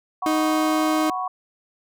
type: chord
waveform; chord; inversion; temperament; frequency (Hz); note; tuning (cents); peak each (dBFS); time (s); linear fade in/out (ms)
sine; F# suspended fourth; none; just; 740 / 986.7 / 1110; F#5 / B5 / C#6; 0 / -2 / +2; -27 / -32 / -27; 0.22-1.28; 5
type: tone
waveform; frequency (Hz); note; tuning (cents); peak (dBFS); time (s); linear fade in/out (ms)
35% pulse; 311.1; D#4; 0; -18; 0.26-1.1; 2
effects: none